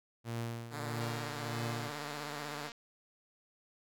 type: tone with tremolo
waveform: sawtooth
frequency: 116.54 Hz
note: A#2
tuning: in tune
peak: -31 dBFS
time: 0.24-1.92 s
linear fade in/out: 50 ms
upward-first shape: triangle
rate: 1.6 Hz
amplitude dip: 75%
type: tone with vibrato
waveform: 5% pulse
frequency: 146.83 Hz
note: D3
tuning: in tune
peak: -29 dBFS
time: 0.7-2.71 s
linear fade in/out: 50 ms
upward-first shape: square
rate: 16 Hz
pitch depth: 42 cents each way
type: click train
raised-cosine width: 0.2 ms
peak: -31 dBFS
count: 399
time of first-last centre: 1.01-2.718 s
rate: 233 Hz
effects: none